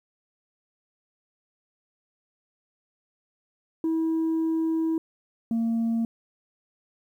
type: tone pair in turn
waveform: sine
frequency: 323.7 / 228.9 Hz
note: E4 / A#3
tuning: -31 / -31 cents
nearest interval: tritone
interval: 600 cents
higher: first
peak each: -20 dBFS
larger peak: neither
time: 3.84-4.98 / 5.51-6.05 s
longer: first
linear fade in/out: 2 ms
effects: tanh soft clip ceiling -21 dBFS + 10-bit